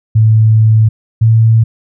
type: tone pair in turn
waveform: sine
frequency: 110 / 112.64 Hz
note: A2 / A2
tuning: 0 / +41 cents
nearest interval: unison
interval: 41 cents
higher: second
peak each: -4 dBFS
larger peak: neither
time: 0.15-0.89 / 1.21-1.64 s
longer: first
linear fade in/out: 10 ms
effects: none